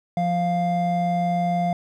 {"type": "tone pair together", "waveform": "triangle", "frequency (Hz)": [174.88, 698.5], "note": ["F3", "F5"], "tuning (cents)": [3, 0], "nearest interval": "2 octaves", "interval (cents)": 2397, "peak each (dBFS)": [-21, -20], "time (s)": [0.17, 1.73], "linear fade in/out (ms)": 2, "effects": []}